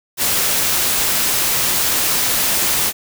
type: noise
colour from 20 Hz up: white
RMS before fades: -17 dBFS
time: 0.17-2.93 s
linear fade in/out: 50 ms
effects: none